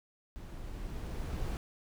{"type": "noise with level ramp", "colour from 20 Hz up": "brown", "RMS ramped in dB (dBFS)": [-45, -34], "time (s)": [0.36, 1.57], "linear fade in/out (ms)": 0, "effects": []}